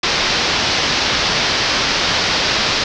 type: low-pass noise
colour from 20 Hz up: white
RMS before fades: -17 dBFS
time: 0.03-2.84 s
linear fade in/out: 5 ms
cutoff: 5500 Hz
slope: 48 dB/octave
effects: none